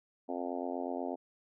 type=harmonic tone; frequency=88.2 Hz; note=F2; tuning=18 cents sharp; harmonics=3 / 4 / 5 / 6 / 7 / 8 / 9 / 10; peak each=-39 / -42 / -43 / -45 / -42 / -42 / -46 / -50 dBFS; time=0.28-1.16 s; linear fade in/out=20 ms; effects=none